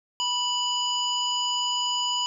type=harmonic tone with a mistuned harmonic; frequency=987.8 Hz; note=B5; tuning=in tune; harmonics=1 / 3 / 5 / 7; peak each=-29 / -26 / -33 / -34 dBFS; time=0.2-2.26 s; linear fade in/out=0 ms; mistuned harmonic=1; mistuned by=-16 cents; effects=none